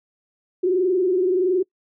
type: tone with frequency modulation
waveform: sine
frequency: 367.6 Hz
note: F#4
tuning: 11 cents flat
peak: -16 dBFS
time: 0.63-1.63 s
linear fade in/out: 10 ms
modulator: 21.4 Hz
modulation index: 0.83
effects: noise-tail reverb RT60 0.1 s tail -25 dB re dry